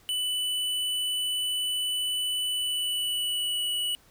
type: tone with pitch glide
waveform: square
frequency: 2984 to 2943 Hz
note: F#7 to F#7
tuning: +14 to -10 cents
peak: -27 dBFS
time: 0.09-3.95 s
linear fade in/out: 0 ms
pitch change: -24 cents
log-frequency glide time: 2.49-3.63 s
effects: pink hiss -59 dBFS RMS until 4.1 s